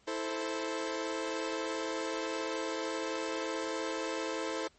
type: chord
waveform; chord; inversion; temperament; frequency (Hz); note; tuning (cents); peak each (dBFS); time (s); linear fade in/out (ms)
sawtooth; A minor; second; equal with one note detuned; 327.2 / 440 / 523.3; E4 / A4 / C5; -13 / 0 / 0; -34; 0.07-4.68; 10
effects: pink hiss -66 dBFS RMS until 4.78 s + MP3 32 kbps